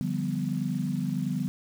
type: chord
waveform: sine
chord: G dominant seventh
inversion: second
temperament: equal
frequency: 146.83 / 174.61 / 196 / 246.9 Hz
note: D3 / F3 / G3 / B3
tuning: 0 / 0 / 0 / 0 cents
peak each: -32 dBFS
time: 0.01-1.48 s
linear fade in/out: 0 ms
effects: 8-bit